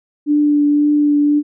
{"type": "tone with vibrato", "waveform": "sine", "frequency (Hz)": 293.7, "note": "D4", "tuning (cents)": 0, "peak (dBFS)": -10, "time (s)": [0.26, 1.43], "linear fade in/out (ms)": 50, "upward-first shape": "triangle", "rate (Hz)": 1.9, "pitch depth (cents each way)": 15, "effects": []}